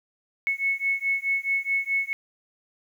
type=beating tone pair; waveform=sine; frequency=2198 / 2202.7 Hz; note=C#7 / C#7; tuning=-15 / -12 cents; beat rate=4.7 Hz; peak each=-26 dBFS; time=0.47-2.13 s; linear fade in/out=0 ms; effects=9-bit